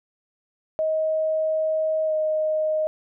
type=tone with pitch glide; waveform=sine; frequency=630 to 621.7 Hz; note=D#5 to D#5; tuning=+21 to -2 cents; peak=-20 dBFS; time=0.79-2.87 s; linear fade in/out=0 ms; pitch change=-23 cents; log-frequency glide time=2.06-2.13 s; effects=none